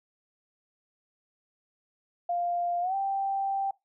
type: tone with pitch glide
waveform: sine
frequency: 698.5 to 784 Hz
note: F5 to G5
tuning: 0 to 0 cents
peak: -26 dBFS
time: 2.29-3.71 s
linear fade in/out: 5 ms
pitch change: +200 cents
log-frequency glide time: 2.81-2.95 s
effects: noise-tail reverb RT60 0.2 s tail -21 dB re dry